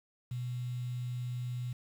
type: tone with quantisation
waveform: sine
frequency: 123.47 Hz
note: B2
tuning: in tune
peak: -34 dBFS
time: 0.31-1.73 s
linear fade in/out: 5 ms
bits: 9
effects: none